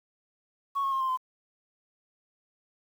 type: tone with pitch steps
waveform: sine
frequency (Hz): 1108.7 / 1088.4 / 1068.5 / 1048.9 / 1029.7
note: C#6 / C#6 / C6 / C6 / C6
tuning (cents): 0 / -32 / +36 / +4 / -28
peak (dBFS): -24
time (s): 0.75-1.175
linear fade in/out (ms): 20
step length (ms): 85
effects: tanh soft clip ceiling -23 dBFS + 9-bit